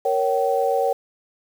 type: chord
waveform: sine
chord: G diminished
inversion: first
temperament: equal with one note detuned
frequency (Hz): 466.2 / 554.4 / 767.4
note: Bb4 / Db5 / G5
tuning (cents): 0 / 0 / -37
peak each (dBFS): -22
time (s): 0.05-0.93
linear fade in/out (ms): 5
effects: 7-bit